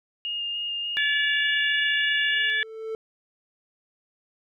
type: tone with vibrato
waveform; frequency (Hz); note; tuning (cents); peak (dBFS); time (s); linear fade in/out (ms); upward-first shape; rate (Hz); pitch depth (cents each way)
sine; 2834; F7; +25; -27; 0.25-2.5; 0; square; 3.4; 9
type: harmonic tone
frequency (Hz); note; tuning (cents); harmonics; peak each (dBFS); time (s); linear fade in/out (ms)
575; D5; -37; 3 / 4 / 5 / 6; -23 / -31 / -35 / -30; 0.97-2.63; 0
type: tone with exponential growth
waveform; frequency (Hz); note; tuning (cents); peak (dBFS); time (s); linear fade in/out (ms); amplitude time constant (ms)
triangle; 443; A4; +12; -25; 2.07-2.95; 1; 190
effects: none